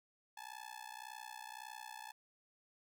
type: tone with amplitude modulation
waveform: sawtooth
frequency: 864 Hz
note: A5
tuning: 32 cents flat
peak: -40 dBFS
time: 0.37-2.12 s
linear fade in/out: 5 ms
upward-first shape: sine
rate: 61.8 Hz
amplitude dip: 100%
effects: none